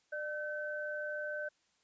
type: tone pair together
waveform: sine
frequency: 598 / 1531.4 Hz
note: D5 / G6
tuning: +31 / -41 cents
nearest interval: octave + major third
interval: 1628 cents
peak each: -39 / -39 dBFS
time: 0.12-1.49 s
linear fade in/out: 10 ms
effects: white hiss -74 dBFS RMS until 1.83 s + resampled to 16000 Hz